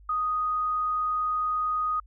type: tone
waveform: sine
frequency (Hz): 1244.5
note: D#6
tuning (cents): 0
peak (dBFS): -24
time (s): 0.09-2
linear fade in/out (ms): 5
effects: added 50 Hz sine -49 dBFS peak until 2.06 s